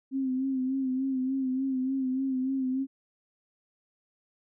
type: tone with vibrato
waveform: sine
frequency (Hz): 262.9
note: C4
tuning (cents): +8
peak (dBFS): -26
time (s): 0.11-2.87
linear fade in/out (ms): 50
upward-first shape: sine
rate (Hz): 3.4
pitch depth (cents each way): 46
effects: none